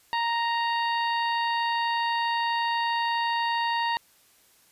harmonic tone with a mistuned harmonic, 932.3 Hz, A#5, in tune, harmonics 1 / 2 / 3 / 4 / 5, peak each -25 / -31 / -35 / -37 / -39 dBFS, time 0.13-3.97 s, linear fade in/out 0 ms, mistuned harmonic 5, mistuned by -38 cents, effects white hiss -60 dBFS RMS until 4.71 s + resampled to 32000 Hz

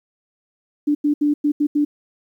sine tone bursts at uneven times, 293.7 Hz, D4, in tune, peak -14 dBFS, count 6, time 0.87-0.95 / 1.04-1.14 / 1.21-1.34 / 1.44-1.52 / 1.6-1.67 / 1.75-1.85 s, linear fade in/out 10 ms, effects 9-bit

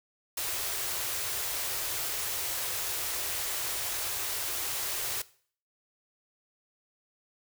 white band-stop noise, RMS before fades -33 dBFS, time 0.37-5.22 s, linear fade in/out 5 ms, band 140 to 320 Hz, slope 48 dB/octave, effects noise-tail reverb RT60 0.5 s tail -19 dB re dry

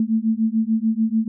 sine beating tone pair, 218.9 / 225.7 Hz, A3 / A3, -9 / +44 cents, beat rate 6.8 Hz, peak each -20 dBFS, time 0-1.28 s, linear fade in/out 2 ms, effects none

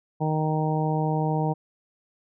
harmonic tone, 155.56 Hz, D#3, in tune, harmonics 1 / 2 / 3 / 4 / 5 / 6, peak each -24 / -31 / -31 / -34 / -30 / -33 dBFS, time 0.2-1.54 s, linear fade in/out 20 ms, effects none

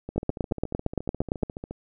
two click trains, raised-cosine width 2 ms, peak -10 / -21 dBFS, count 12 / 24, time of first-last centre 0.18-1.433 / 0.09-1.71 s, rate 8.78 / 14.2 Hz, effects none

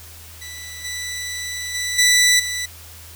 15% pulse tone with level steps, 1975.5 Hz, B6, in tune, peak -27 / -20 / -16 / -6 / -17 dBFS, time 0.41-2.66 s, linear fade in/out 10 ms, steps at 0.84 / 1.74 / 1.98 / 2.39 s, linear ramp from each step 10 ms, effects added 82 Hz sine -42 dBFS peak until 3.15 s + white hiss -42 dBFS RMS until 3.15 s

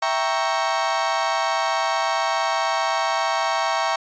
35% pulse chord, E diminished seventh, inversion none, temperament equal, 659.3 / 784 / 932.3 / 1108.7 Hz, E5 / G5 / Bb5 / Db6, 0 / 0 / 0 / 0 cents, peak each -24 dBFS, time 0.02-3.96 s, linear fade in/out 5 ms, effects resampled to 16000 Hz

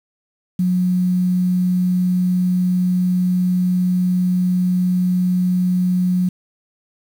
sine tone with quantisation, 181.4 Hz, F#3, 34 cents flat, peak -14 dBFS, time 0.59-6.29 s, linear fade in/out 5 ms, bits 7, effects none

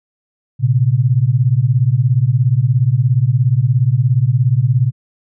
sine beating tone pair, 116.54 / 133.54 Hz, A#2 / C3, 0 / +36 cents, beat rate 17 Hz, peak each -13 dBFS, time 0.59-4.92 s, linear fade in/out 50 ms, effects none

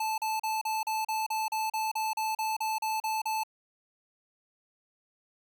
square tone bursts, 874 Hz, A5, 12 cents flat, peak -29 dBFS, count 16, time 0-3.435 s, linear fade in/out 5 ms, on 180 ms, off 37 ms, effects none

